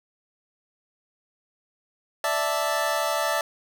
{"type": "chord", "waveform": "25% pulse", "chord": "D suspended second", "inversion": "none", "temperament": "equal", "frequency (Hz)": [587.3, 659.3, 880], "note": ["D5", "E5", "A5"], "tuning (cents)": [0, 0, 0], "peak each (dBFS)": [-24, -23, -25], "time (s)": [2.24, 3.41], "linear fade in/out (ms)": 2, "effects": []}